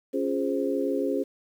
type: chord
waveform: sine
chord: Db major seventh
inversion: none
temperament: equal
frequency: 277.2 / 349.2 / 415.3 / 523.3 Hz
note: Db4 / F4 / Ab4 / C5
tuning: 0 / 0 / 0 / 0 cents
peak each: -28 / -32 / -29 / -30 dBFS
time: 0.13-1.24 s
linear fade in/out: 20 ms
effects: 9-bit